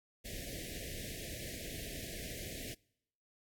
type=band-stop noise; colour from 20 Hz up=pink; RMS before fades=-44 dBFS; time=0.24-2.75 s; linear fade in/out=20 ms; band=680 to 1700 Hz; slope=96 dB/octave; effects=noise-tail reverb RT60 0.8 s tail -26 dB re dry + AAC 64 kbps